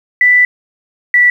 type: tone pair in turn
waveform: sine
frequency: 1981 / 1959.4 Hz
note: B6 / B6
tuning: +5 / -14 cents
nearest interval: unison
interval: 19 cents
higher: first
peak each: -5 dBFS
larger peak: neither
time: 0.21-0.45 / 1.14-1.3 s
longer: first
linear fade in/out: 2 ms
effects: 7-bit